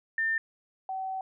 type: tone pair in turn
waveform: sine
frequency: 1800 / 761.4 Hz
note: A6 / F#5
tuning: +39 / +49 cents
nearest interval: octave + minor third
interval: 1490 cents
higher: first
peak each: -25 / -31 dBFS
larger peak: first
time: 0.18-0.38 / 0.89-1.21 s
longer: second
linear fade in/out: 2 ms
effects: none